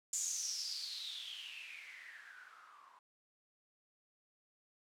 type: noise with low-pass filter sweep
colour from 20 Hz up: violet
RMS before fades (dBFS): -45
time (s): 0.13-2.99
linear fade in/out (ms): 2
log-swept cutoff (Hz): 7300 to 1000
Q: 9.4
effects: none